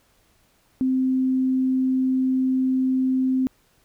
sine tone, 260 Hz, C4, 11 cents flat, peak -18 dBFS, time 0.81-3.47 s, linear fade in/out 0 ms, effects pink hiss -62 dBFS RMS until 3.84 s

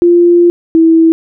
sine tone pair in turn, 347 / 326.4 Hz, F4 / E4, -11 / -17 cents, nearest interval minor second, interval 106 cents, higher first, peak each -3 dBFS, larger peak neither, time 0.02-0.5 / 0.75-1.12 s, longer first, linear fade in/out 0 ms, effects none

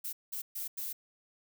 violet noise bursts at uneven times, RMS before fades -38 dBFS, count 4, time 0.04-0.13 / 0.32-0.42 / 0.55-0.68 / 0.77-0.93 s, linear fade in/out 10 ms, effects none

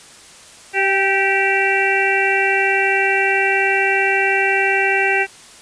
harmonic tone with a mistuned harmonic, 388.5 Hz, G4, 16 cents flat, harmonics 1 / 2 / 4 / 5 / 6 / 7, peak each -21 / -21 / -21 / -21 / -21 / -21 dBFS, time 0.73-5.27 s, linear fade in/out 50 ms, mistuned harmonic 2, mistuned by +19 cents, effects white hiss -42 dBFS RMS until 5.61 s + resampled to 22050 Hz

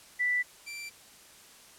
sine / sawtooth tone pair in turn, 1975.5 / 2349 Hz, B6 / D7, 0 / 0 cents, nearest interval minor third, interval 300 cents, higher second, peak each -25 / -35 dBFS, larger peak first, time 0.19-0.43 / 0.66-0.9 s, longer neither, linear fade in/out 20 ms, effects white hiss -54 dBFS RMS until 1.78 s + low-pass 11000 Hz 12 dB/octave

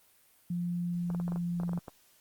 sine tone with pitch glide, 174.61 to 173.4 Hz, F3 to F3, 0 to -12 cents, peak -30 dBFS, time 0.5-1.79 s, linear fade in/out 5 ms, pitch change -12 cents, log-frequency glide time 0.77-1.36 s
clicks, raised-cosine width 1 ms, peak -27 dBFS, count 12, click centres 1.102 / 1.148 / 1.2 / 1.28 / 1.321 / 1.36 / 1.6 / 1.634 / 1.693 / 1.733 / 1.776 / 1.882 s
effects white hiss -64 dBFS RMS until 2.2 s + Opus 32 kbps

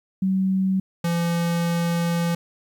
sine / square tone pair in turn, 190 / 170.15 Hz, F#3 / F3, +46 / -45 cents, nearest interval major second, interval 191 cents, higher first, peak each -18 / -21 dBFS, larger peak first, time 0.22-0.8 / 1.04-2.35 s, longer second, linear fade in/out 5 ms, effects 10-bit

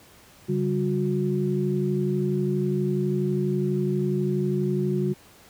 sine tone cluster, 142.2 / 194.4 / 363.1 Hz, C#3 / G3 / F#4, +45 / -14 / -33 cents, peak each -26 dBFS, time 0.48-5.14 s, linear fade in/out 20 ms, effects pink hiss -52 dBFS RMS until 5.49 s + high-pass 60 Hz 12 dB/octave

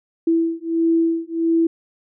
sine beating tone pair, 329.6 / 331.1 Hz, E4 / E4, 0 / +8 cents, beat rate 1.5 Hz, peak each -19 dBFS, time 0.27-1.67 s, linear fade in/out 5 ms, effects none

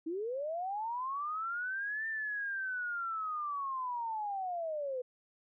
sine linear two-way sweep, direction up then down, 307.7 to 1797 to 491 Hz, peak -34 dBFS, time 0.06-5.02 s, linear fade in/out 10 ms, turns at 2.07 s, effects none

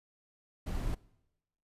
brown noise with sample-and-hold, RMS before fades -34 dBFS, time 0.66-0.95 s, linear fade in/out 10 ms, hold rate 8820 Hz, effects noise-tail reverb RT60 0.9 s tail -22 dB re dry + resampled to 32000 Hz

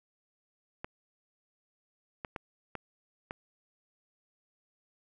clicks, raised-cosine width 0.5 ms, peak -22 dBFS, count 5, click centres 0.845 / 2.248 / 2.362 / 2.753 / 3.309 s, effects none

